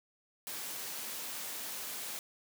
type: high-pass noise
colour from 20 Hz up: white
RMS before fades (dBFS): -41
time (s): 0.47-2.19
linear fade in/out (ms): 0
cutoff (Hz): 180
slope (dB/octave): 12
effects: none